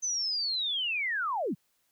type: linear sweep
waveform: sine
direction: down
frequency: 6190 to 130.81 Hz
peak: -28 dBFS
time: 0.02-1.55 s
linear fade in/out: 20 ms
effects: white hiss -73 dBFS RMS until 1.91 s